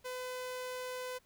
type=tone; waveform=sawtooth; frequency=505 Hz; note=B4; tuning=39 cents sharp; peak=-35 dBFS; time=0.04-1.19 s; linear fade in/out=20 ms; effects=pink hiss -69 dBFS RMS until 1.25 s